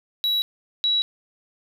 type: tone pair in turn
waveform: triangle / sine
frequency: 3900 / 3900 Hz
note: B7 / B7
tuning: -23 / -23 cents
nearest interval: unison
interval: 0 cents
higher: neither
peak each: -18 dBFS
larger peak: neither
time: 0.24-0.42 / 0.84-1.02 s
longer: neither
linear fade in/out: 0 ms
effects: none